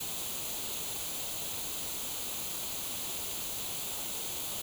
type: noise with comb filter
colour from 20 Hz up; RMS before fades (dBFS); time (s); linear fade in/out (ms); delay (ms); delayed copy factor
white; -37; 0-4.62; 10; 0.28; +0.6
effects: none